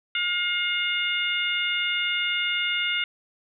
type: harmonic tone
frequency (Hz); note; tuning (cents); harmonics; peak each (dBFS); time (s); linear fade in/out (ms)
712; F5; +33; 2 / 3 / 4 / 5; -30 / -27 / -27 / -32; 0.15-3.04; 2
effects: none